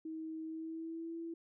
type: tone with pitch glide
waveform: sine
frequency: 318.8 to 332.5 Hz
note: D#4 to E4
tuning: +42 to +15 cents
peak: -40 dBFS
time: 0.05-1.34 s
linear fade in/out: 5 ms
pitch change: +73 cents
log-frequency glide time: 0.45-1.17 s
effects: none